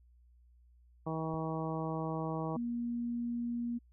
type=harmonic tone; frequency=160 Hz; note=D#3; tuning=49 cents sharp; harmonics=1 / 2 / 3 / 4 / 5 / 6 / 7; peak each=-37 / -40 / -42 / -43 / -44 / -45 / -45 dBFS; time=1.06-2.57 s; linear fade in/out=10 ms
type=click; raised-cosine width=5 ms; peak=-36 dBFS; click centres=1.341 s
type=tone; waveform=sine; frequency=237.6 Hz; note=A#3; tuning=33 cents sharp; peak=-33 dBFS; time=2.55-3.79 s; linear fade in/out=20 ms
effects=added 60 Hz sine -60 dBFS peak until 3.92 s